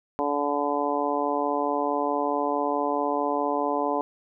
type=harmonic tone; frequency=144.6 Hz; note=D3; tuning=27 cents flat; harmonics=2 / 3 / 4 / 5 / 6 / 7; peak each=-30 / -30 / -30 / -30 / -30 / -30 dBFS; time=0.19-4.01 s; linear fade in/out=0 ms; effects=none